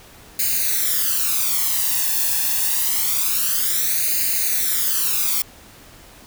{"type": "noise with flanger", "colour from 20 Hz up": "blue", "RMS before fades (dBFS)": -20, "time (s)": [0.39, 5.42], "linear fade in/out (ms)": 2, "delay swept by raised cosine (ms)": [0.44, 1.15], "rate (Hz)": 0.26, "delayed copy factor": 0.9, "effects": ["pink hiss -45 dBFS RMS until 6.26 s"]}